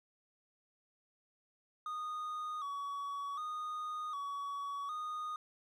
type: tone with vibrato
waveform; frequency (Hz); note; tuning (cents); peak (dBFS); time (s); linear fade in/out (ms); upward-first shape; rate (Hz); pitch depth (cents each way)
triangle; 1180; D6; +8; -36; 1.86-5.36; 2; square; 0.66; 77
effects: none